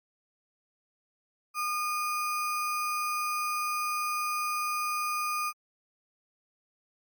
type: tone with sample-and-hold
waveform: sine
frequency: 1217 Hz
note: D#6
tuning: 39 cents flat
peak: -28 dBFS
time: 1.54-5.53 s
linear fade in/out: 50 ms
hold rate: 3675 Hz
effects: Opus 48 kbps